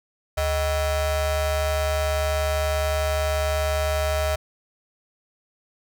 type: ring-modulated tone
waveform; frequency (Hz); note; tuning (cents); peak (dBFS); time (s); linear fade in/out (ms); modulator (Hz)
45% pulse; 349.2; F4; 0; -18; 0.37-4.36; 10; 275
effects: none